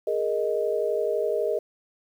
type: chord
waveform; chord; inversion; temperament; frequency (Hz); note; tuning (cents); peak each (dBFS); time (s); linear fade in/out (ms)
sine; Ab suspended second; none; just; 415.3 / 467.2 / 623; Ab4 / Bb4 / Eb5; 0 / +4 / +2; -27; 0.07-1.59; 5
effects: 9-bit